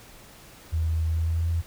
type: tone with pitch glide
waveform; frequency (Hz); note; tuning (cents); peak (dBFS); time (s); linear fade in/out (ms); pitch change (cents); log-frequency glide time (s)
sine; 80.7 to 83.55; E2 to E2; -36 to +24; -22; 0.72-1.62; 20; +60; 1.12-1.48
effects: pink hiss -49 dBFS RMS until 1.66 s